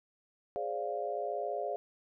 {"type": "chord", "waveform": "sine", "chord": "D half-diminished seventh", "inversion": "second", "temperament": "equal with one note detuned", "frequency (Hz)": [415.3, 523.3, 583.9, 698.5], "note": ["Ab4", "C5", "D5", "F5"], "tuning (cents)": [0, 0, -10, 0], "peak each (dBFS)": [-39, -40, -38, -37], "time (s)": [0.56, 1.76], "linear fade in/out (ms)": 0, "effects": []}